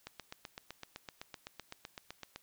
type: click train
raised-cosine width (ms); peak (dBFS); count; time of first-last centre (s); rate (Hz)
0.2; -26; 19; 0.07-2.36; 7.86
effects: white hiss -68 dBFS RMS until 2.42 s